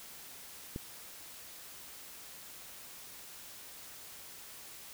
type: click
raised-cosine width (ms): 3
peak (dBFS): -25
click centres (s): 0.761
effects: white hiss -50 dBFS RMS until 4.93 s